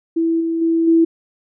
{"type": "tone with level steps", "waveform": "sine", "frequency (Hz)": 329.6, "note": "E4", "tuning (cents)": 0, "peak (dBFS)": [-14, -17, -13, -9], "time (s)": [0.16, 1.05], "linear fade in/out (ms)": 10, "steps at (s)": [0.4, 0.61, 0.87], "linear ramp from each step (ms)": 10, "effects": []}